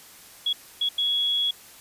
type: tone bursts at uneven times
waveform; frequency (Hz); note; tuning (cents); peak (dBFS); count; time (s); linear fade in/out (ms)
sine; 3350; G#7; +14; -21; 3; 0.46-0.53 / 0.81-0.89 / 0.98-1.51; 5
effects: white hiss -48 dBFS RMS until 1.8 s + resampled to 32000 Hz